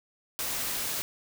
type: noise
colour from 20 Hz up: white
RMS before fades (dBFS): -32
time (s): 0.39-1.02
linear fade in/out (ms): 0
effects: none